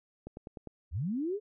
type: click train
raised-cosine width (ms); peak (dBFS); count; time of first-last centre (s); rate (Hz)
2; -29; 5; 0.27-0.673; 9.93
type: linear sweep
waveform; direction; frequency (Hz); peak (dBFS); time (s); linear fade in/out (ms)
sine; up; 59.4 to 435.3; -30; 0.91-1.4; 50
effects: none